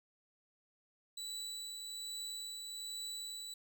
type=tone with tremolo; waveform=30% pulse; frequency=3951 Hz; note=B7; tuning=in tune; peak=-38 dBFS; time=1.17-3.54 s; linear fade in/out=5 ms; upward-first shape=triangle; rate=1.2 Hz; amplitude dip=35%; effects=none